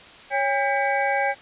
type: tone cluster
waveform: sine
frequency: 555 / 807 / 1599 / 1988 / 2266 Hz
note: C#5 / G#5 / G6 / B6 / C#7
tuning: +2 / -50 / +34 / +11 / +37 cents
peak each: -26 / -23 / -27 / -30 / -29 dBFS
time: 0.3-1.35 s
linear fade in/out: 50 ms
effects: white hiss -45 dBFS RMS until 1.41 s + resampled to 8000 Hz